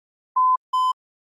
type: tone pair in turn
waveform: sine / triangle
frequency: 1019 / 1019 Hz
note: C6 / C6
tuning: -46 / -46 cents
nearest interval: unison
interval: 0 cents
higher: neither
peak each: -14 / -15 dBFS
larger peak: first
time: 0.36-0.56 / 0.73-0.92 s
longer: first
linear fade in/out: 10 ms
effects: Opus 48 kbps